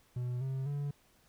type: tone with pitch steps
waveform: triangle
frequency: 123.47 / 133.1 / 143.48 Hz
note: B2 / C3 / D3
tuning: 0 / +30 / -40 cents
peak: -31 dBFS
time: 0.16-0.91 s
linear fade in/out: 5 ms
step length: 250 ms
effects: pink hiss -67 dBFS RMS until 1.28 s